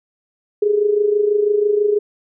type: tone with amplitude modulation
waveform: sine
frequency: 415.3 Hz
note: G#4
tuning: in tune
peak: -10 dBFS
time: 0.62-1.99 s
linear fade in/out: 5 ms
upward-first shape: sine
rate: 26.1 Hz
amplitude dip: 65%
effects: none